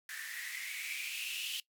violet noise with band-pass filter sweep, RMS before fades -41 dBFS, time 0.09-1.6 s, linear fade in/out 2 ms, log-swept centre 1700 to 3000 Hz, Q 8.4, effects noise-tail reverb RT60 0.1 s tail -20 dB re dry

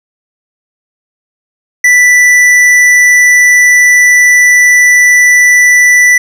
sine tone with tanh clipping, 1975.5 Hz, B6, in tune, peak -4 dBFS, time 1.84-6.18 s, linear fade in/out 5 ms, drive 12 dB, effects none

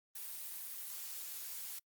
blue noise, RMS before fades -45 dBFS, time 0.15-1.79 s, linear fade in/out 5 ms, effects noise-tail reverb RT60 0.1 s tail -25 dB re dry + Opus 32 kbps

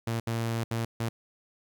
sawtooth tone bursts at uneven times, 114.9 Hz, A#2, 25 cents flat, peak -24 dBFS, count 4, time 0.07-0.2 / 0.27-0.64 / 0.71-0.85 / 1-1.09 s, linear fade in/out 5 ms, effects 11-bit

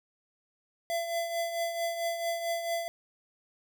square tone with tremolo, 675 Hz, E5, 41 cents sharp, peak -28 dBFS, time 0.9-2.88 s, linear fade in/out 0 ms, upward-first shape triangle, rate 4.5 Hz, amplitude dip 60%, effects none

